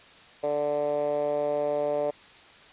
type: tone with band-pass filter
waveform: 10% pulse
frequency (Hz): 146.83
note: D3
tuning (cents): 0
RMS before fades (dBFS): -27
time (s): 0.43-2.11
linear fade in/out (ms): 10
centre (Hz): 550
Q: 5
effects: white hiss -51 dBFS RMS until 2.72 s + resampled to 8000 Hz